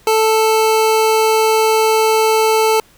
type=tone; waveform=25% pulse; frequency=440 Hz; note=A4; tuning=in tune; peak=-7 dBFS; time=0.07-2.8 s; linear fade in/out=2 ms; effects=pink hiss -49 dBFS RMS until 2.97 s